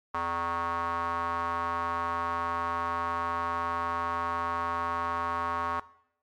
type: tone with band-pass filter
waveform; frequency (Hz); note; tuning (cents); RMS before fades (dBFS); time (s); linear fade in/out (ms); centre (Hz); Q
square; 84.8; E2; +50; -31; 0.14-5.8; 5; 1100; 4.6
effects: noise-tail reverb RT60 0.7 s tail -18 dB re dry + MP3 96 kbps